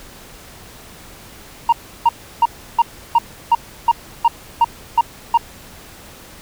sine tone bursts, 932.3 Hz, A#5, in tune, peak -5 dBFS, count 11, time 1.69-5.375 s, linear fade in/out 5 ms, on 35 ms, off 330 ms, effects tanh soft clip ceiling -7 dBFS + pink hiss -40 dBFS RMS until 6.41 s

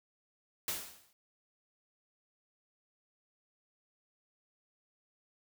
white noise with exponential decay, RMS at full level -33 dBFS, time 0.68-1.13 s, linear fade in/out 2 ms, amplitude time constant 97 ms, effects none

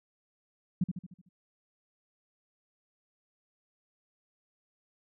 sine tone with echo, 180.3 Hz, F#3, 45 cents flat, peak -23 dBFS, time 0.81-0.84 s, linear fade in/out 5 ms, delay 75 ms, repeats 6, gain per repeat -6 dB, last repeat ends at 1.29 s, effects none

